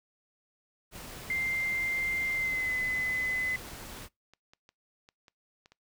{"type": "noise", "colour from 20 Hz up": "pink", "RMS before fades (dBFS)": -44, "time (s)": [0.91, 4.09], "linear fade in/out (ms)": 50}
{"type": "tone with pitch glide", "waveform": "sine", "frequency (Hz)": [2093, 2025], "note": ["C7", "B6"], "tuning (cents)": [0, 43], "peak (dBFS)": -28, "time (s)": [1.3, 3.56], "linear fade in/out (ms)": 2, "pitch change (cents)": -57, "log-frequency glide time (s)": [2.34, 2.71]}
{"type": "clicks", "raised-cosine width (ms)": 0.2, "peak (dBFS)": -37, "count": 9, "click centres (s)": [3.977, 4.021, 4.336, 4.535, 4.691, 5.089, 5.282, 5.659, 5.72]}
{"effects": ["noise-tail reverb RT60 0.2 s tail -24 dB re dry"]}